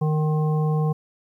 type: harmonic tone with a mistuned harmonic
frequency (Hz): 154.2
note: D#3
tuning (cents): -15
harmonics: 1 / 3 / 5 / 7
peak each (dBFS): -19 / -29 / -33 / -36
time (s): 0.01-0.93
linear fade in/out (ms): 10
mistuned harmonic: 7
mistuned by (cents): -21
effects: 10-bit